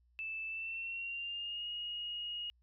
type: tone with pitch glide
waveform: sine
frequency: 2637 to 2876 Hz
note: E7 to F#7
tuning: 0 to -50 cents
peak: -38 dBFS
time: 0.19-2.5 s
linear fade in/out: 0 ms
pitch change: +150 cents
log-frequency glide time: 0.47-1.68 s
effects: added 60 Hz sine -67 dBFS peak until 2.62 s